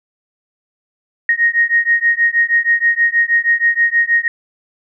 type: beating tone pair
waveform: sine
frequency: 1864.7 / 1871 Hz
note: A#6 / A#6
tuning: 0 / +6 cents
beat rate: 6.3 Hz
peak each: -14 dBFS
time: 1.29-4.28 s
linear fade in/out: 2 ms
effects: none